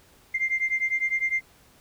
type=beating tone pair; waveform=sine; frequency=2093 / 2102.9 Hz; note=C7 / C7; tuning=0 / +8 cents; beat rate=9.9 Hz; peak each=-25 / -26 dBFS; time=0.34-1.41 s; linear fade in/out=10 ms; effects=tanh soft clip ceiling -16 dBFS + pink hiss -57 dBFS RMS until 1.8 s